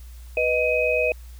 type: tone cluster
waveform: sine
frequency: 493.8 / 622 / 2522 Hz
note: B4 / D#5 / D#7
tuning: 0 / -1 / +23 cents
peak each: -23 dBFS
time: 0.37-1.12 s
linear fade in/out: 2 ms
effects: added 60 Hz sine -38 dBFS peak until 1.39 s + white hiss -54 dBFS RMS until 1.39 s

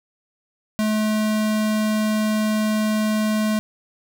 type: tone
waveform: square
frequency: 215 Hz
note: A3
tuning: 40 cents flat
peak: -19 dBFS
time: 0.79-3.59 s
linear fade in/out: 0 ms
effects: none

